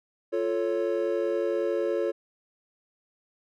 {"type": "chord", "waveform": "triangle", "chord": "F augmented", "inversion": "none", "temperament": "equal", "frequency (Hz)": [349.2, 440, 554.4], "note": ["F4", "A4", "C#5"], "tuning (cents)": [0, 0, 0], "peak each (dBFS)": -27, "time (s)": [0.32, 2.12], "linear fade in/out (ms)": 20, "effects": []}